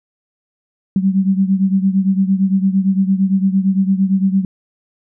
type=beating tone pair; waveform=sine; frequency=190.2 / 199 Hz; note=F#3 / G3; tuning=+48 / +26 cents; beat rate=8.8 Hz; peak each=-13 / -17 dBFS; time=0.96-4.45 s; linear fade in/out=2 ms; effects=none